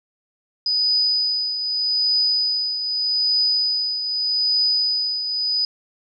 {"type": "tone with tremolo", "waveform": "sine", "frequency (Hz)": 4978, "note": "D#8", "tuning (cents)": 0, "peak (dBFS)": -15, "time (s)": [0.66, 5.65], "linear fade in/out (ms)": 2, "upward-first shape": "triangle", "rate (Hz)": 0.82, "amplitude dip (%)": 60, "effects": []}